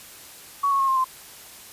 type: tone with pitch steps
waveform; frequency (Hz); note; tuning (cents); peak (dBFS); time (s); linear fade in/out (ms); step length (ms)
sine; 1123 / 1101.8 / 1081 / 1060.6 / 1040.6; C#6 / C#6 / C#6 / C6 / C6; +22 / -11 / -44 / +23 / -10; -18; 0.63-1.045; 10; 83
effects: white hiss -44 dBFS RMS until 1.72 s + resampled to 32000 Hz